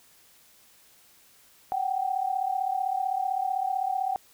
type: tone pair together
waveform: sine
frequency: 746.3 / 782 Hz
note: F#5 / G5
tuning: +15 / -4 cents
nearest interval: minor second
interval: 81 cents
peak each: -28 dBFS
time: 1.72-4.16 s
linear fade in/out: 0 ms
effects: white hiss -58 dBFS RMS until 4.33 s